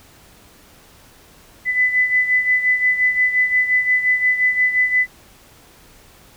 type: beating tone pair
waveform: sine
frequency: 2001 / 2006.7 Hz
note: B6 / B6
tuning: +22 / +27 cents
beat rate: 5.7 Hz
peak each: -15 / -21 dBFS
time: 1.65-5.07 s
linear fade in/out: 50 ms
effects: pink hiss -48 dBFS RMS until 6.36 s